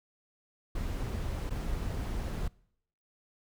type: noise with dropouts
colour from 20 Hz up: brown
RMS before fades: -34 dBFS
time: 0.75-2.48 s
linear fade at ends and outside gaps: 5 ms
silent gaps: 1.496-1.505 s
effects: noise-tail reverb RT60 0.7 s tail -24 dB re dry